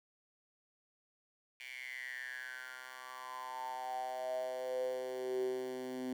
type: tone with high-pass filter sweep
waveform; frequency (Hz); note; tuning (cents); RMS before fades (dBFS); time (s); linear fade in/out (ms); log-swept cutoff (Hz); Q
10% pulse; 128; C3; -38; -41; 1.6-6.13; 2; 2400 to 270; 9.6
effects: none